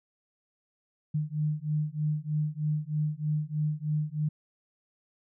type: beating tone pair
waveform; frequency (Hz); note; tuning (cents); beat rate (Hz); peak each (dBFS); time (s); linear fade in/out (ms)
sine; 150.2 / 153.4; D3 / D#3; +39 / -24; 3.2; -30; 1.14-4.29; 10
effects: none